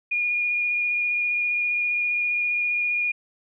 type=tone with vibrato; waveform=sine; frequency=2435 Hz; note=D#7; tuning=38 cents flat; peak=-21 dBFS; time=0.11-3.12 s; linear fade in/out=10 ms; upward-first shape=square; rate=15 Hz; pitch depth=10 cents each way; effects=none